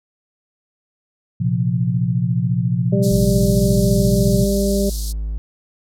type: chord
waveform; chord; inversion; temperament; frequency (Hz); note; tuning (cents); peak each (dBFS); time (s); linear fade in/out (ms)
sine; Bb suspended second; none; equal; 116.54 / 130.81 / 174.61; Bb2 / C3 / F3; 0 / 0 / 0; -20; 1.4-4.45; 10
type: harmonic tone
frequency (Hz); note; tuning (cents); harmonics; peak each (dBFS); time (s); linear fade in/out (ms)
198; G3; +18; 1 / 2 / 3; -18 / -21 / -23; 2.92-4.9; 10
type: band-pass noise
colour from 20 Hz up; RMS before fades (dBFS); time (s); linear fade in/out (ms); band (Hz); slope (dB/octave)
pink; -32; 3.02-5.13; 20; 4100 to 14000; 48
type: tone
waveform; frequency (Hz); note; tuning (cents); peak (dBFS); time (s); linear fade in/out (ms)
triangle; 53.1; G#1; +39; -19; 3.11-5.38; 0
effects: none